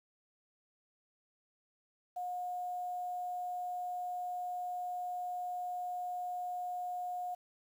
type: tone with quantisation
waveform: sine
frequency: 720 Hz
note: F#5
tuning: 47 cents flat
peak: -36 dBFS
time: 2.16-7.35 s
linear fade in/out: 10 ms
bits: 10
effects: none